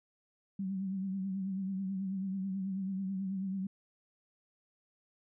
sine tone with vibrato, 191.9 Hz, G3, 37 cents flat, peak -33 dBFS, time 0.59-3.67 s, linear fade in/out 5 ms, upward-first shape triangle, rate 9.2 Hz, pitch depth 62 cents each way, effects none

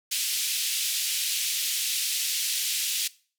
pink band-pass noise, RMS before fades -28 dBFS, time 0.11-3.08 s, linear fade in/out 10 ms, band 2800 to 15000 Hz, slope 24 dB/octave, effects noise-tail reverb RT60 0.4 s tail -20 dB re dry

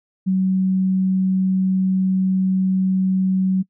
sine tone, 188.3 Hz, F#3, 31 cents sharp, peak -15 dBFS, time 0.26-3.63 s, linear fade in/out 20 ms, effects noise-tail reverb RT60 0.1 s tail -24 dB re dry

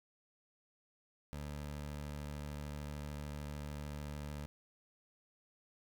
20% pulse tone, 73.4 Hz, D2, in tune, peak -37 dBFS, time 1.33-4.46 s, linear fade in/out 0 ms, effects none

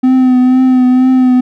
triangle tone with vibrato, 255.3 Hz, C4, 42 cents flat, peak -3 dBFS, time 0.03-1.41 s, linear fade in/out 10 ms, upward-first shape triangle, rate 2.1 Hz, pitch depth 32 cents each way, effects none

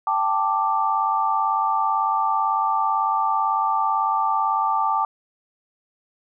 sine chord, G suspended second, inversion none, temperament just, 784 / 882 / 1176 Hz, G5 / A5 / D6, 0 / +4 / +2 cents, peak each -25 / -22 / -22 dBFS, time 0.07-5.05 s, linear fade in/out 2 ms, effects none

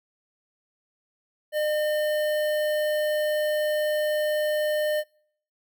square tone with notch filter, 606 Hz, D#5, 46 cents flat, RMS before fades -25 dBFS, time 1.52-5.04 s, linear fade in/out 50 ms, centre 6300 Hz, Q 0.87, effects noise-tail reverb RT60 0.6 s tail -26 dB re dry

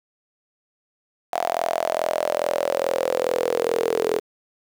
sawtooth tone with high-pass filter sweep, 42.38 Hz, E1, 49 cents sharp, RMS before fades -23 dBFS, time 1.32-4.2 s, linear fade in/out 20 ms, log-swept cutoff 710 to 430 Hz, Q 8.5, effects 8-bit

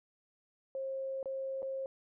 sine tone with dropouts, 535 Hz, C5, 38 cents sharp, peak -35 dBFS, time 0.75-1.86 s, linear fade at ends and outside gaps 1 ms, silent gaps 1.229-1.257 / 1.621-1.628 s, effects none

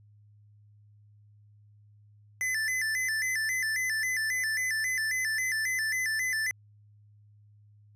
square tone with vibrato, 1889 Hz, A#6, 22 cents sharp, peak -28 dBFS, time 2.41-6.51 s, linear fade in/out 0 ms, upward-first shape square, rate 3.7 Hz, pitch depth 120 cents each way, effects added 104 Hz sine -55 dBFS peak until 7.95 s + resampled to 32000 Hz

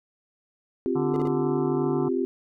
sine chord, C suspended fourth, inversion none, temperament equal, 261.6 / 349.2 / 392 Hz, C4 / F4 / G4, 0 / 0 / 0 cents, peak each -27 dBFS, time 0.86-2.25 s, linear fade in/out 0 ms
harmonic tone, 146.83 Hz, D3, in tune, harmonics 1 / 2 / 3 / 5 / 6 / 7 / 8 / 9, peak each -30 / -37 / -41 / -38 / -39 / -40 / -42 / -44 dBFS, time 0.95-2.09 s, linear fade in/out 10 ms
triangle tone bursts, 409.1 Hz, G#4, 26 cents flat, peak -22 dBFS, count 3, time 1.14-1.273 s, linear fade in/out 0 ms, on 21 ms, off 35 ms
effects none

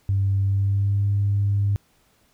sine tone with pitch glide, 98 to 100.76 Hz, G2 to G2, 0 to +48 cents, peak -17 dBFS, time 0.09-1.76 s, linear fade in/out 0 ms, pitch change +48 cents, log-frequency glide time 0.44-1.07 s, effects tanh soft clip ceiling -13 dBFS + pink hiss -62 dBFS RMS until 2.33 s

